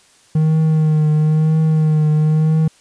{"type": "tone with vibrato", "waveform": "triangle", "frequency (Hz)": 155.56, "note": "D#3", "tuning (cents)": 0, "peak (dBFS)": -9, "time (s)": [0.35, 2.68], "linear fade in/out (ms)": 5, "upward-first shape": "triangle", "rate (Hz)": 1, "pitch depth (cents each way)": 36, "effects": ["white hiss -51 dBFS RMS until 2.8 s", "resampled to 22050 Hz"]}